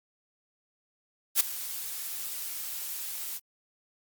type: noise with ADSR envelope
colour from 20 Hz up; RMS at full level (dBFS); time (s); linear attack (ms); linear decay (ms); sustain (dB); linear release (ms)
blue; -20; 1.35-3.4; 52; 10; -16; 41
effects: Opus 48 kbps